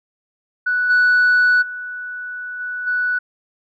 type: tone with level steps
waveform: sine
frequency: 1480 Hz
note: F#6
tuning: in tune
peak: -15 / -9 / -26 / -23 / -16 dBFS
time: 0.66-3.19 s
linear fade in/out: 10 ms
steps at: 0.89 / 1.61 / 2.59 / 2.86 s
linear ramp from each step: 20 ms
effects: tanh soft clip ceiling -9 dBFS